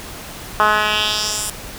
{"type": "tone with band-pass filter sweep", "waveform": "10% pulse", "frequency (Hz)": 212, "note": "G#3", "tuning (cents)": 36, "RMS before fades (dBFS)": -18, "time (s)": [0.6, 1.5], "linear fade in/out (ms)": 0, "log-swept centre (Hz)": [1200, 9800], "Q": 2.2, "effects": ["pink hiss -33 dBFS RMS until 1.78 s"]}